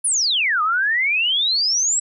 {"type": "exponential two-way sweep", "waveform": "sine", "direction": "down then up", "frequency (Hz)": [10548, 1204, 7950], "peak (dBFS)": -16, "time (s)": [0.04, 2], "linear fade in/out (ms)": 10, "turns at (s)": 0.62, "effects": []}